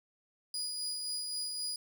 30% pulse tone with tremolo, 4911 Hz, D#8, 23 cents flat, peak -31 dBFS, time 0.54-1.76 s, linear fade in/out 2 ms, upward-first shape sine, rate 3.8 Hz, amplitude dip 30%, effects none

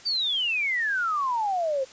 sine exponential sweep, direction down, 4717 to 512 Hz, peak -23 dBFS, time 0.05-1.85 s, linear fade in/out 20 ms, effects white hiss -48 dBFS RMS until 1.92 s + resampled to 16000 Hz

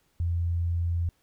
sine tone, 85.4 Hz, F2, 38 cents flat, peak -24 dBFS, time 0.2-1.09 s, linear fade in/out 0 ms, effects pink hiss -69 dBFS RMS until 1.22 s

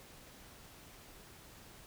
silence, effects pink hiss -56 dBFS RMS until 1.86 s

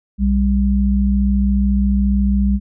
sine tone pair together, 61.74 / 199.44 Hz, B1 / G3, 0 / +30 cents, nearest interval octave + minor sixth, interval 2030 cents, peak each -15 dBFS, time 0.18-2.6 s, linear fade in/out 50 ms, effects none

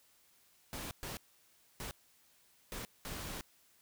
pink noise bursts at uneven times, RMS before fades -43 dBFS, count 5, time 0.73-0.91 / 1.03-1.17 / 1.8-1.91 / 2.72-2.85 / 3.05-3.41 s, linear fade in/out 0 ms, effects white hiss -68 dBFS RMS until 3.81 s

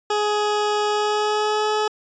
20% pulse tone with pitch glide, 418.8 to 426.4 Hz, G#4 to G#4, +15 to +46 cents, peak -14 dBFS, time 0.1-1.88 s, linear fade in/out 5 ms, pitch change +31 cents, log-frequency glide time 0.89-1.69 s, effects resampled to 16000 Hz

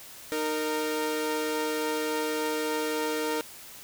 sawtooth tone pair together, 307.7 / 463.3 Hz, D#4 / A#4, -19 / -11 cents, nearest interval perfect fifth, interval 708 cents, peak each -28 / -25 dBFS, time 0.32-3.41 s, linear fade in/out 0 ms, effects white hiss -46 dBFS RMS until 3.83 s

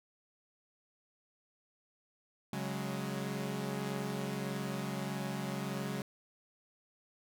sawtooth chord, C# suspended fourth, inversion none, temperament equal with one note detuned, 138.59 / 186.07 / 207.7 Hz, C#3 / F#3 / G#3, 0 / +10 / 0 cents, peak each -36 / -36 / -36 dBFS, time 2.53-6.02 s, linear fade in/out 2 ms, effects none

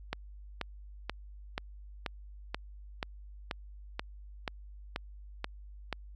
click train, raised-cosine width 0.3 ms, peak -17 dBFS, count 13, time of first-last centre 0.13-5.927 s, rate 2.07 Hz, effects added 50 Hz sine -46 dBFS peak until 6.15 s

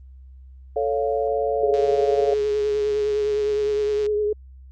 sine chord, A augmented, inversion none, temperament equal with one note detuned, 440 / 557.9 / 698.5 Hz, A4 / C#5 / E#5, 0 / +11 / 0 cents, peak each -23 / -24 / -26 dBFS, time 0.76-2.34 s, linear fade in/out 5 ms
sine tone with vibrato, 419.7 Hz, G#4, 18 cents sharp, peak -19 dBFS, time 1.63-4.33 s, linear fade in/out 5 ms, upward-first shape triangle, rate 9.8 Hz, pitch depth 32 cents each way
click train, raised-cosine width 0.2 ms, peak -23 dBFS, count 331, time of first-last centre 1.74-4.064 s, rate 142 Hz
effects added 65 Hz sine -41 dBFS peak until 4.71 s + Opus 32 kbps

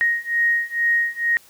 sine beating tone pair, 1871 / 1873.2 Hz, A#6 / A#6, +6 / +8 cents, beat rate 2.2 Hz, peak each -21 / -20 dBFS, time 0.01-1.37 s, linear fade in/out 0 ms, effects white hiss -51 dBFS RMS until 1.49 s

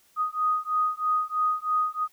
sine beating tone pair, 1244 / 1247.1 Hz, D#6 / D#6, -1 / +4 cents, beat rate 3.1 Hz, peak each -26 dBFS, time 0.16-2.08 s, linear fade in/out 50 ms, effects white hiss -62 dBFS RMS until 2.12 s

